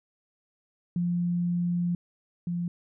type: tone pair in turn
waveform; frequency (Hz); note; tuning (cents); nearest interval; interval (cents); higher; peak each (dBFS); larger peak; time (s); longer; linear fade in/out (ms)
sine; 174.61 / 173.64; F3 / F3; 0 / -10; unison; 10; first; -24 / -27; first; 0.96-1.95 / 2.47-2.68; first; 2
effects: none